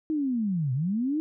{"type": "linear two-way sweep", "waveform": "sine", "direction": "down then up", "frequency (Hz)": [319.7, 121.8, 319.7], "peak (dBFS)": -24, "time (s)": [0.1, 1.2], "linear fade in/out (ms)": 0, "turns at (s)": 0.73, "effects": []}